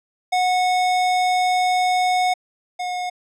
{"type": "tone pair in turn", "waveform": "square", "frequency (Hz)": [732, 723.6], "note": ["F#5", "F#5"], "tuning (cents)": [-19, -39], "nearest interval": "unison", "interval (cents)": 20, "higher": "first", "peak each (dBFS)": [-17, -24], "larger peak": "first", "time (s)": [[0.32, 2.34], [2.79, 3.1]], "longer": "first", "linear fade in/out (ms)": 10, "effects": ["low-pass 7000 Hz 12 dB/octave"]}